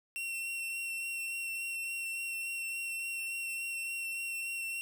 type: tone with vibrato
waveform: 45% pulse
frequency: 2720 Hz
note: F7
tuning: 46 cents flat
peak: -35 dBFS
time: 0.16-4.81 s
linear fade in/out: 0 ms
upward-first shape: sine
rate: 3.5 Hz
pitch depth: 13 cents each way
effects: none